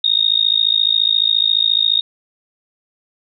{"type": "tone with amplitude modulation", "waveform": "sine", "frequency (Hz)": 3718, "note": "A#7", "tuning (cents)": -5, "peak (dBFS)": -8, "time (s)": [0.04, 2.01], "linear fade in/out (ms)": 5, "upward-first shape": "sine", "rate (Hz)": 54.4, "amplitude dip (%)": 100, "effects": []}